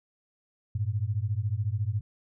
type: beating tone pair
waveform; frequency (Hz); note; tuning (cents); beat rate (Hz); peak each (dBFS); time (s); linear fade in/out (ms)
sine; 98 / 112; G2 / A2; 0 / +31; 14; -29; 0.75-2.01; 5
effects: none